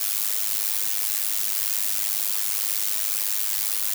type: noise with amplitude modulation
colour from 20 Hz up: blue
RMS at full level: -21 dBFS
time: 0-3.94 s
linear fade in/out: 5 ms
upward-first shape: sine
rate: 102 Hz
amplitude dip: 90%
effects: none